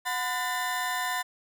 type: tone cluster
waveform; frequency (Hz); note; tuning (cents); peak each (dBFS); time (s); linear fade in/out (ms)
35% pulse; 730 / 1010 / 1786; F#5 / B5 / A6; -24 / +39 / +25; -32 / -30 / -30; 0.05-1.23; 20
effects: none